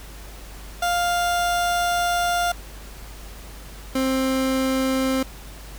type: tone pair in turn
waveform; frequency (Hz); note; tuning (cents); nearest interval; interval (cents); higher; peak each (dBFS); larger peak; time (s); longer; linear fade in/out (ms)
30% pulse; 700 / 263.5; F5 / C4; +4 / +12; octave + perfect fourth; 1692; first; -17; neither; 0.82-2.52 / 3.95-5.23; first; 5
effects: added 50 Hz sine -38 dBFS peak until 5.78 s + pink hiss -43 dBFS RMS until 5.78 s